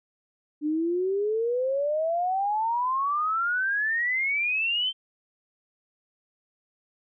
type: exponential sweep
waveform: sine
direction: up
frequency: 293.7 to 3136 Hz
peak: -23 dBFS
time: 0.61-4.93 s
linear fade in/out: 50 ms
effects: none